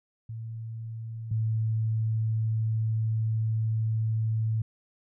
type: tone pair in turn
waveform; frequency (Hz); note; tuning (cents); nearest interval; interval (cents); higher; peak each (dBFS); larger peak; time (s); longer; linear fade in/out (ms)
sine; 112.9 / 110.83; A2 / A2; +45 / +13; unison; 32; first; -34 / -24; second; 0.29-1.31 / 1.31-4.62; second; 5
effects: none